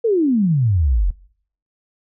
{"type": "exponential sweep", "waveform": "sine", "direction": "down", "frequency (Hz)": [480, 41.2], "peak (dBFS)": -13, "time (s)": [0.04, 1.11], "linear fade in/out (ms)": 10, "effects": ["noise-tail reverb RT60 0.6 s tail -22 dB re dry"]}